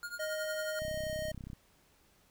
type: tone with tremolo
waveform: square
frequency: 1423 Hz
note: F6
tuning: 32 cents sharp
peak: -37 dBFS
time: 0.03-0.79 s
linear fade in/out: 0 ms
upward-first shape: triangle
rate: 11 Hz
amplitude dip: 90%
type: tone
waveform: square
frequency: 622.3 Hz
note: D#5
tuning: in tune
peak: -36 dBFS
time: 0.19-1.32 s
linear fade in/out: 10 ms
type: click train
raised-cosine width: 5 ms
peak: -32 dBFS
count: 24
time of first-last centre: 0.82-1.532 s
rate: 32.3 Hz
effects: pink hiss -67 dBFS RMS until 2.3 s